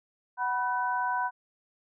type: tone cluster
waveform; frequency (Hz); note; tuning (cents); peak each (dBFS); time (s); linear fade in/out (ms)
sine; 746 / 983 / 1510; F#5 / B5 / F#6; +14 / -8 / +35; -33 / -28 / -33; 0.37-1.31; 50
effects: none